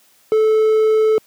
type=tone; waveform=triangle; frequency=436 Hz; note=A4; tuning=16 cents flat; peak=-9 dBFS; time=0.32-1.18 s; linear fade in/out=0 ms; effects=white hiss -54 dBFS RMS until 1.26 s + high-pass 150 Hz 12 dB/octave